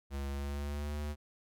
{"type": "tone with pitch glide", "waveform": "square", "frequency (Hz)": [69.5, 74.06], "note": ["C#2", "D2"], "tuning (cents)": [5, 15], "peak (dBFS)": -36, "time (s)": [0.1, 1.16], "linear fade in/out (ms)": 50, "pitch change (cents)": 110, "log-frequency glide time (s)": [0.29, 0.96], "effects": []}